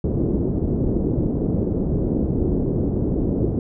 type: low-pass noise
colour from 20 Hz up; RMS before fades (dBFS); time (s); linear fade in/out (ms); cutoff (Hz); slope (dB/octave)
white; -21; 0.04-3.59; 2; 370; 24
effects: none